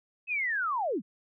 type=linear sweep; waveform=sine; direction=down; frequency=2607 to 155.56 Hz; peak=-27 dBFS; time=0.27-1.02 s; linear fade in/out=50 ms; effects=none